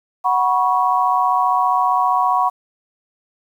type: chord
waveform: sine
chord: F# suspended fourth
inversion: none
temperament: equal with one note detuned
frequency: 740 / 973.6 / 1108.7 Hz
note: F#5 / B5 / C#6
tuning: 0 / -25 / 0 cents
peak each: -18 dBFS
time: 0.24-2.5 s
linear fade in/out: 20 ms
effects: 8-bit